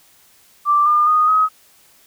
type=tone with pitch steps; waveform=sine; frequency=1174.7 / 1204.9 / 1236 / 1267.8 Hz; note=D6 / D6 / D#6 / D#6; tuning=0 / +44 / -12 / +32 cents; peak=-11 dBFS; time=0.65-1.49 s; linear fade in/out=50 ms; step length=210 ms; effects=white hiss -52 dBFS RMS until 2.06 s